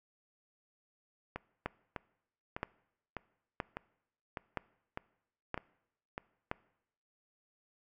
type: two click trains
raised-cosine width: 0.5 ms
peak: -19 / -23 dBFS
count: 6 / 9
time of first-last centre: 1.66-6.514 / 1.36-6.179 s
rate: 1.03 / 1.66 Hz
effects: noise-tail reverb RT60 0.8 s tail -22 dB re dry